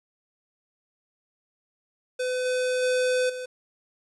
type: tone with level steps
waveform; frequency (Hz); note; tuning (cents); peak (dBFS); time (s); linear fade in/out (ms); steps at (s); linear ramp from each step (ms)
square; 505; B4; +39; -26 / -24 / -22 / -33; 2.19-3.46; 10; 2.45 / 2.82 / 3.29; 10
effects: resampled to 24000 Hz + 9-bit